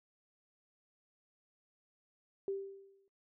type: tone with exponential decay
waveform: sine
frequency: 392 Hz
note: G4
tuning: in tune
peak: -32 dBFS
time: 2.48-3.08 s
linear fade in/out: 1 ms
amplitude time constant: 130 ms
effects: noise-tail reverb RT60 0.2 s tail -21 dB re dry